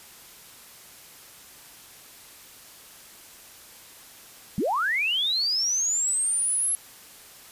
sine linear sweep, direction up, 155.56 to 11175 Hz, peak -22 dBFS, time 4.58-6.75 s, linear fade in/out 0 ms, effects white hiss -48 dBFS RMS until 7.51 s + resampled to 32000 Hz

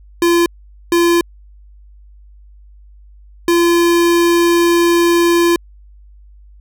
square tone bursts at uneven times, 342.6 Hz, F4, 33 cents flat, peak -10 dBFS, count 3, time 0.22-0.46 / 0.92-1.21 / 3.48-5.56 s, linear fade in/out 2 ms, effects added 50 Hz sine -39 dBFS peak until 6.6 s

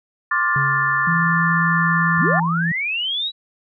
sine chord, D minor seventh, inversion third, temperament just, 1057.2 / 1174.7 / 1409.6 / 1762 Hz, C6 / D6 / F6 / A6, +18 / 0 / +16 / +2 cents, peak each -24 / -22 / -24 / -19 dBFS, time 0.31-2.4 s, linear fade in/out 5 ms
triangle tone with exponential decay, 138.59 Hz, C#3, in tune, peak -18 dBFS, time 0.56-1.9 s, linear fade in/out 2 ms, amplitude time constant 290 ms
sine tone, 167.4 Hz, E3, 27 cents sharp, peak -19 dBFS, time 1.07-2.72 s, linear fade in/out 5 ms
sine linear sweep, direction up, 53.4 to 3946 Hz, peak -20 dBFS, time 2.17-3.32 s, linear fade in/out 50 ms
effects none

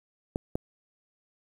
clicks, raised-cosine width 2 ms, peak -15 dBFS, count 2, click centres 0.359 / 0.555 s, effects 8-bit

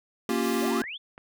square chord, G half-diminished seventh, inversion first, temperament equal, 233.1 / 277.2 / 349.2 / 392 Hz, Bb3 / Db4 / F4 / G4, 0 / 0 / 0 / 0 cents, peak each -29 / -32 / -31 / -31 dBFS, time 0.29-0.82 s, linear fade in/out 2 ms
white noise, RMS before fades -42 dBFS, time 0.43-0.71 s, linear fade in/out 10 ms
sine exponential sweep, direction up, 514 to 3632 Hz, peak -34 dBFS, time 0.61-0.98 s, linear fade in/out 20 ms
clicks, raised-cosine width 0.5 ms, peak -30 dBFS, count 3, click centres 0.658 / 0.839 / 1.179 s
effects none

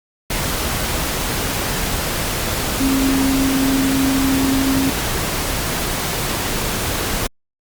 sine tone in noise, 268.4 Hz, C4, 44 cents sharp, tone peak -15 dBFS, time 2.8-4.9 s, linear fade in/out 5 ms, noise pink, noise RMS -21 dBFS, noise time 0.3-7.27 s, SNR +3 dB, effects Opus 48 kbps

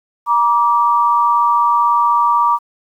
sine tone pair together, 950.8 / 1167 Hz, A#5 / D6, +34 / -11 cents, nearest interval major third, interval 355 cents, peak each -13 dBFS, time 0.26-2.59 s, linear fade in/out 50 ms, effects 8-bit

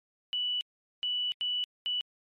sine tone bursts at uneven times, 2960 Hz, F#7, in tune, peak -28 dBFS, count 4, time 0.33-0.61 / 1.03-1.32 / 1.41-1.64 / 1.86-2.01 s, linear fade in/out 0 ms, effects MP3 64 kbps

